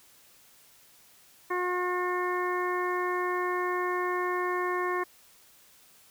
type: harmonic tone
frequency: 360 Hz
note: F#4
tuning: 47 cents flat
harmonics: 1 / 2 / 3 / 4 / 5 / 6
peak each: -30 / -38 / -31 / -43 / -35 / -41 dBFS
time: 1.5-5.04 s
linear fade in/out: 10 ms
effects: white hiss -58 dBFS RMS until 6.1 s